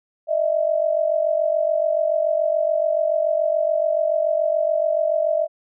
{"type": "tone pair together", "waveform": "sine", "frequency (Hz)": [612, 659], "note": ["D#5", "E5"], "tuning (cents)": [-29, -1], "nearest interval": "minor second", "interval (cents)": 128, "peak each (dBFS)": -20, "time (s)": [0.27, 5.48], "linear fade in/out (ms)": 50, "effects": []}